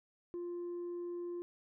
sine tone with tanh clipping, 349.2 Hz, F4, in tune, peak -39 dBFS, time 0.34-1.42 s, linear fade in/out 0 ms, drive 1 dB, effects none

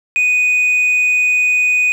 sine tone, 2485 Hz, D#7, 3 cents flat, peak -8 dBFS, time 0.16-1.92 s, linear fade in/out 0 ms, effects tanh soft clip ceiling -10 dBFS + 7-bit

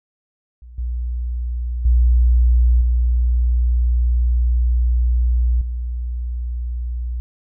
sine tone with level steps, 60.2 Hz, B1, 44 cents flat, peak -36 / -20 / -10 / -13 / -21 dBFS, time 0.62-7.2 s, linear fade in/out 0 ms, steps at 0.78 / 1.85 / 2.81 / 5.61 s, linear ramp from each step 5 ms, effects none

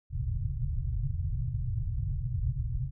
white low-pass noise, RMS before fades -31 dBFS, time 0.1-2.91 s, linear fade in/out 50 ms, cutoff 140 Hz, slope 96 dB/octave, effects none

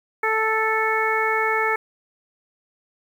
harmonic tone, 440 Hz, A4, in tune, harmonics 1 / 2 / 3 / 4 / 5, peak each -25 / -25 / -25 / -25 / -25 dBFS, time 0.23-1.76 s, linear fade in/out 5 ms, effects 8-bit

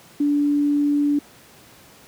sine tone, 290 Hz, D4, 22 cents flat, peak -16 dBFS, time 0.2-1.19 s, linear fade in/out 5 ms, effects pink hiss -48 dBFS RMS until 2.07 s + high-pass 100 Hz 12 dB/octave

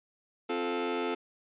sawtooth chord, F major, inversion second, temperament just, 261.9 / 349.2 / 436.5 Hz, C4 / F4 / A4, +2 / 0 / -14 cents, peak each -32 / -30 / -29 dBFS, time 0.49-1.15 s, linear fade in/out 10 ms, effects resampled to 8000 Hz

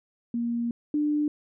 sine tone pair in turn, 235.6 / 297.5 Hz, A#3 / D4, +19 / +22 cents, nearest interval major third, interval 403 cents, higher second, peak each -25 / -22 dBFS, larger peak second, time 0.34-0.71 / 0.94-1.28 s, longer first, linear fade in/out 2 ms, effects none

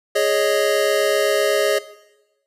square chord, Ab suspended fourth, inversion none, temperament equal, 415.3 / 554.4 / 622.3 Hz, Ab4 / Db5 / Eb5, 0 / 0 / 0 cents, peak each -21 dBFS, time 0.15-1.79 s, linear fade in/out 10 ms, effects noise-tail reverb RT60 1.0 s tail -17 dB re dry + resampled to 32000 Hz

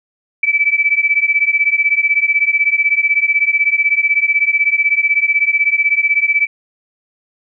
sine beating tone pair, 2300 / 2316 Hz, D7 / D7, -37 / -25 cents, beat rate 16 Hz, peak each -14 dBFS, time 0.43-6.47 s, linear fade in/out 5 ms, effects none

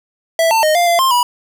square tone with pitch steps, 659 / 896 / 618 / 698 / 687 / 1056 / 975 Hz, E5 / A5 / D#5 / F5 / F5 / C6 / B5, -1 / +31 / -12 / -1 / -29 / +16 / -23 cents, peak -11 dBFS, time 0.39-1.23 s, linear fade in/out 2 ms, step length 120 ms, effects none

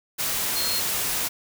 sine tone in noise, 4237 Hz, C8, 21 cents sharp, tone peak -27 dBFS, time 0.55-0.81 s, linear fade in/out 20 ms, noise white, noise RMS -26 dBFS, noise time 0.18-1.29 s, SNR -4 dB, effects none

